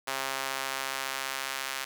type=tone with high-pass filter sweep; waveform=sawtooth; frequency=134.6 Hz; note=C3; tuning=49 cents sharp; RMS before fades=-34 dBFS; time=0.07-1.85 s; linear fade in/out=10 ms; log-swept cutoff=880 to 1500 Hz; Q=0.8; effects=none